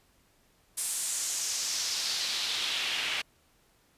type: noise with band-pass filter sweep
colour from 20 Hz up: pink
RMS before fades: -32 dBFS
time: 0.77-3.22 s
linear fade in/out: 10 ms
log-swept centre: 9400 to 2600 Hz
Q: 2.2
effects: pink hiss -66 dBFS RMS until 3.97 s + resampled to 32000 Hz